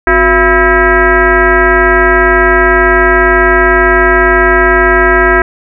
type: tone with frequency modulation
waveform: sine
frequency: 990 Hz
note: B5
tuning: 4 cents sharp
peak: -4 dBFS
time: 0.07-5.42 s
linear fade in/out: 2 ms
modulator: 313 Hz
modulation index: 3
effects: none